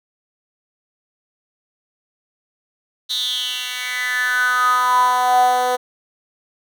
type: tone with high-pass filter sweep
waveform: 10% pulse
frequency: 249.9 Hz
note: B3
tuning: 21 cents sharp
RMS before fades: -18 dBFS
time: 3.09-5.77 s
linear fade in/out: 20 ms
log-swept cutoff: 3900 to 570 Hz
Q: 7.4
effects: none